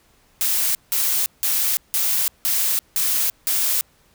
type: noise bursts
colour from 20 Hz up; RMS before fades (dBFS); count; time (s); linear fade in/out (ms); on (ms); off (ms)
blue; -20; 7; 0.41-3.81; 0; 340; 170
effects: pink hiss -58 dBFS RMS until 4.14 s